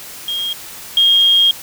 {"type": "tone pair in turn", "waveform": "sine", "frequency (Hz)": [3242, 3242], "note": ["G#7", "G#7"], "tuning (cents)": [-42, -42], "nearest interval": "unison", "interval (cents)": 0, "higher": "neither", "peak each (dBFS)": [-18, -8], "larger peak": "second", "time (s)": [[0.28, 0.53], [0.97, 1.51]], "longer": "second", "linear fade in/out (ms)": 2, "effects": ["white hiss -33 dBFS RMS until 1.62 s"]}